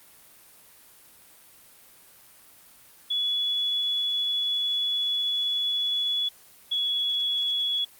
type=tone pair in turn; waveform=sine; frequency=3400 / 3373 Hz; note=G#7 / G#7; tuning=+40 / +26 cents; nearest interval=unison; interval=14 cents; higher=first; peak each=-23 / -23 dBFS; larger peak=neither; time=3.1-6.29 / 6.71-7.85 s; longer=first; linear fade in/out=10 ms; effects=white hiss -53 dBFS RMS until 7.99 s + Opus 32 kbps